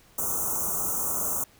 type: band-stop noise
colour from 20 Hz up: white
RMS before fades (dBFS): -28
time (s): 0.18-1.44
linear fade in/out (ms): 5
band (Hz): 1400 to 6000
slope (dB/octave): 96
effects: pink hiss -57 dBFS RMS until 1.59 s